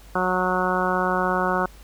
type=harmonic tone; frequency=183.3 Hz; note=F#3; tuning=16 cents flat; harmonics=1 / 2 / 3 / 4 / 5 / 6 / 7 / 8; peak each=-28 / -28 / -28 / -28 / -28 / -28 / -28 / -28 dBFS; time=0.15-1.66 s; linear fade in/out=5 ms; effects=added 50 Hz sine -43 dBFS peak until 1.83 s + pink hiss -51 dBFS RMS until 1.83 s